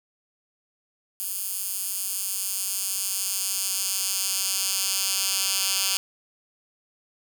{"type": "tone with high-pass filter sweep", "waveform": "10% pulse", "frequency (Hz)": 193.2, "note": "G3", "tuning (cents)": -25, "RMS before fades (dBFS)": -27, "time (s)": [1.2, 5.97], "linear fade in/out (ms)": 0, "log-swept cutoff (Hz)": [11000, 4100], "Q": 0.82, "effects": []}